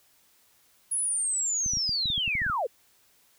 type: linear sweep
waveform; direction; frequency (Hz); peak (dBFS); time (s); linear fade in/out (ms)
sine; down; 10548 to 414.8; -25; 0.91-2.67; 10
type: clicks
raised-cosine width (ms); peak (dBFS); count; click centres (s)
5; -26; 12; 1.662 / 1.735 / 1.771 / 1.893 / 2.057 / 2.102 / 2.179 / 2.278 / 2.353 / 2.418 / 2.465 / 2.499
effects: white hiss -63 dBFS RMS until 3.38 s